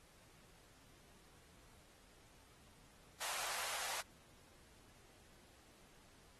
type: high-pass noise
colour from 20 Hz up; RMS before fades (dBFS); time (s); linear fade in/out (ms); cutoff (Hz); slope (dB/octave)
pink; -43; 3.2-4.02; 20; 660; 24
effects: pink hiss -66 dBFS RMS until 6.39 s + AAC 32 kbps